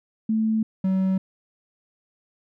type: tone pair in turn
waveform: sine / triangle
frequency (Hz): 220 / 189.5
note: A3 / F#3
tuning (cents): 0 / +42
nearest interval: minor third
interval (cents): 258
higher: first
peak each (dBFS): -19 / -17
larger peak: second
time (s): 0.29-0.63 / 0.84-1.18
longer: neither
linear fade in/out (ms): 5
effects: none